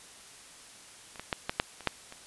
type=clicks; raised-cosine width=0.3 ms; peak=-30 / -22 / -12 / -13 / -8 / -28 / -9 / -28 dBFS; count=8; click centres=1.158 / 1.196 / 1.328 / 1.495 / 1.599 / 1.807 / 1.873 / 2.124 s; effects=white hiss -51 dBFS RMS until 2.26 s + resampled to 24000 Hz